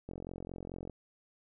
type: click train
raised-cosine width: 2 ms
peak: -29 dBFS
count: 37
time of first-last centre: 0.09-0.897 s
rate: 44.6 Hz
effects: none